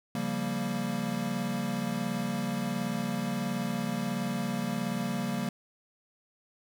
square chord, G half-diminished seventh, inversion second, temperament equal, 138.59 / 174.61 / 196 / 233.1 Hz, Db3 / F3 / G3 / Bb3, 0 / 0 / 0 / 0 cents, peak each -39 / -38 / -35 / -34 dBFS, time 0.15-5.49 s, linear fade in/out 2 ms, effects none

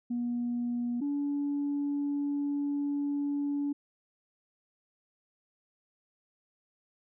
sine tone pair in turn, 240.7 / 286.2 Hz, B3 / D4, -44 / -45 cents, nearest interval minor third, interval 299 cents, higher second, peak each -28 / -27 dBFS, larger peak second, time 0.1-1.01 / 1.01-3.73 s, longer second, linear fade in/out 10 ms, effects tanh soft clip ceiling -25 dBFS

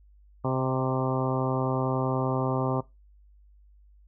harmonic tone with a mistuned harmonic, 130.7 Hz, C3, 1 cent flat, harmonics 1 / 2 / 3 / 4 / 5 / 6 / 7 / 8 / 9, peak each -28 / -31 / -33 / -34 / -35 / -36 / -36 / -37 / -38 dBFS, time 0.44-2.81 s, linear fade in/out 10 ms, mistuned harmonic 5, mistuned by -25 cents, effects noise-tail reverb RT60 0.2 s tail -19 dB re dry + added 50 Hz sine -53 dBFS peak until 4.07 s

